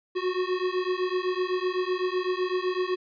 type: beating tone pair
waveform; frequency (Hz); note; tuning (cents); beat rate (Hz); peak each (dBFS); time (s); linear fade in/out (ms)
square; 362.8 / 370.7; F#4 / F#4; -34 / +3; 7.9; -29; 0.15-2.96; 20
effects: resampled to 11025 Hz